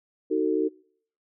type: chord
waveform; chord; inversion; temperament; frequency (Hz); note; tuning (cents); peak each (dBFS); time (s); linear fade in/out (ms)
sine; D# diminished; none; just; 311.1 / 373.4 / 448; D#4 / F#4 / A4; 0 / +16 / +31; -26; 0.3-0.69; 20
effects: noise-tail reverb RT60 0.6 s tail -26 dB re dry